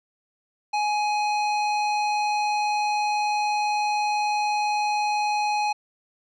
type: tone with low-pass filter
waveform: square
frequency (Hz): 837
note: G#5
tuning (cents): +13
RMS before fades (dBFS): -24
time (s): 0.73-5.73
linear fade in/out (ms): 10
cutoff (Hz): 4600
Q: 1
effects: none